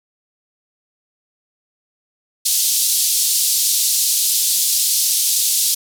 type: band-pass noise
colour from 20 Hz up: white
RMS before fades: -17 dBFS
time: 2.45-5.75 s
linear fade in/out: 10 ms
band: 3800 to 13000 Hz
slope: 24 dB/octave
effects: none